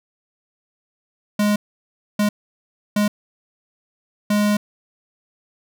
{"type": "tone bursts at uneven times", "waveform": "square", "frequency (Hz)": 207.7, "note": "G#3", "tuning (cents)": 0, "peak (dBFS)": -16, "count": 4, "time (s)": [[1.39, 1.56], [2.19, 2.29], [2.96, 3.08], [4.3, 4.57]], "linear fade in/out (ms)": 5, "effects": []}